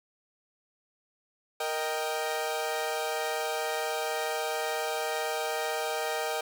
sawtooth chord, Eb major, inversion second, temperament equal, 466.2 / 622.3 / 784 Hz, Bb4 / Eb5 / G5, 0 / 0 / 0 cents, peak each -30 dBFS, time 1.6-6.41 s, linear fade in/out 5 ms, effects none

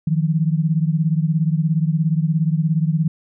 sine beating tone pair, 155.56 / 172.56 Hz, D#3 / F3, 0 / -20 cents, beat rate 17 Hz, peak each -17 / -20 dBFS, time 0.07-3.08 s, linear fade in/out 5 ms, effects none

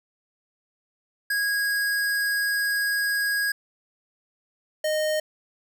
square tone pair in turn, 1647 / 616.9 Hz, G#6 / D#5, -15 / -15 cents, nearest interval octave + perfect fourth, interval 1700 cents, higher first, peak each -23 dBFS, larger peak neither, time 1.3-3.52 / 4.84-5.2 s, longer first, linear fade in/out 5 ms, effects none

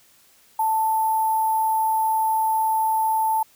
sine tone with sample-and-hold, 882 Hz, A5, 4 cents sharp, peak -18 dBFS, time 0.59-3.43 s, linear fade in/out 5 ms, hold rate 11025 Hz, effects white hiss -56 dBFS RMS until 3.55 s

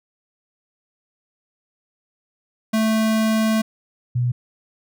square / sine tone pair in turn, 220 / 122.65 Hz, A3 / B2, 0 / -12 cents, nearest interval minor seventh, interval 1012 cents, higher first, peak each -17 dBFS, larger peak neither, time 2.73-3.62 / 4.15-4.32 s, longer first, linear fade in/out 10 ms, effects none

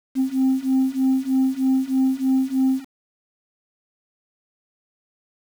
sine beating tone pair, 261.6 / 264.8 Hz, C4 / C4, 0 / +21 cents, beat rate 3.2 Hz, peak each -19 / -18 dBFS, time 0.15-2.85 s, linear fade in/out 50 ms, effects tanh soft clip ceiling -13 dBFS + 7-bit

